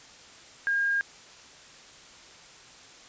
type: tone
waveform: sine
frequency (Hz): 1618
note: G#6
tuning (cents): -46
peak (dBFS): -23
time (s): 0.67-1.01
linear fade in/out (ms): 0
effects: white hiss -50 dBFS RMS until 3.08 s + resampled to 16000 Hz